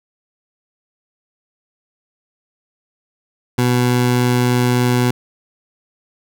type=tone; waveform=20% pulse; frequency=123.47 Hz; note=B2; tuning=in tune; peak=-8 dBFS; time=3.58-5.11 s; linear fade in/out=5 ms; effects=none